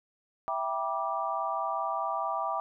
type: chord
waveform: sine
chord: E minor seventh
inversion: none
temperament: equal with one note detuned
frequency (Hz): 659.3 / 784 / 966.3 / 1174.7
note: E5 / G5 / B5 / D6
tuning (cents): 0 / 0 / -38 / 0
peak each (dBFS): -35 / -34 / -35 / -33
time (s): 0.48-2.6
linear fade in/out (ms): 0
effects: none